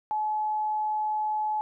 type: tone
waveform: sine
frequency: 855 Hz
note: A5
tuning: 50 cents flat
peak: -25 dBFS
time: 0.11-1.61 s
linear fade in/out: 0 ms
effects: none